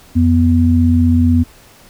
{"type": "tone pair together", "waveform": "sine", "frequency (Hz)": [87.31, 245.9], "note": ["F2", "B3"], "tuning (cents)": [0, -7], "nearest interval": "octave + tritone", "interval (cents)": 1793, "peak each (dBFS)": -11, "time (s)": [0.15, 1.44], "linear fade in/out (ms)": 20, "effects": ["pink hiss -44 dBFS RMS until 1.89 s"]}